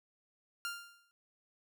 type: tone with exponential decay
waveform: sawtooth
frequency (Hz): 1396.9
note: F6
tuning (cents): 0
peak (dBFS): -31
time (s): 0.65-1.11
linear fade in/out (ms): 0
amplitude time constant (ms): 100
effects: none